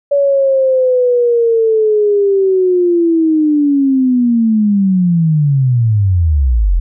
sine linear sweep, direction down, 570 to 38.94 Hz, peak -8 dBFS, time 0.11-6.8 s, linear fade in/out 10 ms, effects none

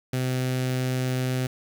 sawtooth tone with notch filter, 128.2 Hz, C3, 35 cents flat, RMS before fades -26 dBFS, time 0.13-1.47 s, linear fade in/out 5 ms, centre 1000 Hz, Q 1.8, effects 8-bit

